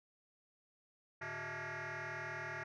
sine tone with frequency modulation, 107.7 Hz, A2, 37 cents flat, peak -38 dBFS, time 1.21-2.64 s, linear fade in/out 10 ms, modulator 255 Hz, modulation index 7.9, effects tanh soft clip ceiling -40 dBFS

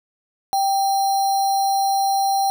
sine tone with sample-and-hold, 784 Hz, G5, in tune, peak -16 dBFS, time 0.53-2.5 s, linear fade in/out 0 ms, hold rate 4900 Hz, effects none

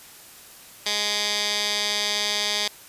15% pulse tone with band-pass filter, 207.7 Hz, G#3, in tune, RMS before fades -25 dBFS, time 0.86-2.68 s, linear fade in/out 2 ms, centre 4300 Hz, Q 2, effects white hiss -46 dBFS RMS until 2.88 s + resampled to 32000 Hz

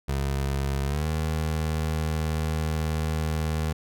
25% pulse tone with pitch glide, 69 to 78.35 Hz, C#2 to D#2, -7 to +13 cents, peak -21 dBFS, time 0.08-3.73 s, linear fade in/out 10 ms, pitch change +220 cents, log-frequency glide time 0.85-1.07 s, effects none

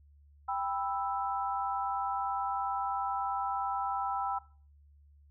sine chord, E minor, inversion first, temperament just, 791.1 / 988.9 / 1318.5 Hz, G5 / B5 / E6, +16 / +2 / 0 cents, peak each -33 / -36 / -36 dBFS, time 0.48-4.39 s, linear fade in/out 10 ms, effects noise-tail reverb RT60 0.4 s tail -20 dB re dry + added 72 Hz sine -57 dBFS peak until 5.3 s

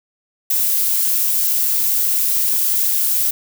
violet noise, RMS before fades -17 dBFS, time 0.5-3.31 s, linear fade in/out 5 ms, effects none

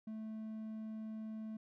triangle tone, 218.7 Hz, A3, 10 cents flat, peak -40 dBFS, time 0.07-1.57 s, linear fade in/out 5 ms, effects none

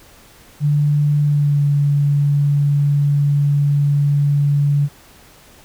sine tone with pitch glide, 146.8 to 143.61 Hz, D3 to D3, 0 to -38 cents, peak -12 dBFS, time 0.6-4.89 s, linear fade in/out 50 ms, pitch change -38 cents, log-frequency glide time 1.24-1.63 s, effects pink hiss -46 dBFS RMS until 5.64 s

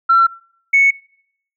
sine tone pair in turn, 1354 / 2212 Hz, E6 / C#7, +46 / -4 cents, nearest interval minor sixth, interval 850 cents, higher second, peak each -7 / -7 dBFS, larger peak neither, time 0.09-0.27 / 0.73-0.91 s, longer neither, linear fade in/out 10 ms, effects noise-tail reverb RT60 0.7 s tail -26 dB re dry + tanh soft clip ceiling -3 dBFS

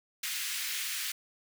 pink high-pass noise, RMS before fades -35 dBFS, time 0.23-1.12 s, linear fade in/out 5 ms, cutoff 1800 Hz, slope 24 dB/octave, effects none

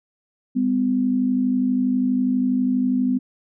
sine tone pair together, 201 / 253.3 Hz, G3 / B3, +44 / +44 cents, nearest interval major third, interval 400 cents, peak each -24 / -18 dBFS, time 0.55-3.19 s, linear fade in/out 20 ms, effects none

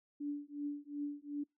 sine tone with tremolo, 290 Hz, D4, 22 cents flat, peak -34 dBFS, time 0.2-1.44 s, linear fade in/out 10 ms, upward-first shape triangle, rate 2.7 Hz, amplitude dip 100%, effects noise-tail reverb RT60 0.2 s tail -26 dB re dry

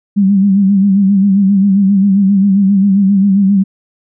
sine tone with vibrato, 196.8 Hz, G3, 7 cents sharp, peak -6 dBFS, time 0.16-3.64 s, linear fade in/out 20 ms, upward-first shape sine, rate 7.5 Hz, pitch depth 65 cents each way, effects none

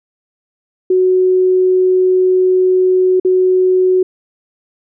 sine tone with dropouts, 370 Hz, F#4, in tune, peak -8 dBFS, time 0.9-4.03 s, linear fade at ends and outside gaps 5 ms, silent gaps 3.199-3.248 s, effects none

